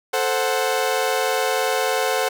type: chord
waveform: sawtooth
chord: F# diminished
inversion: first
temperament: equal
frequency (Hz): 440 / 523.3 / 740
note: A4 / C5 / F#5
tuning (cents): 0 / 0 / 0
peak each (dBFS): -20 / -19 / -20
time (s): 0.13-2.29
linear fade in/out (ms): 10
effects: none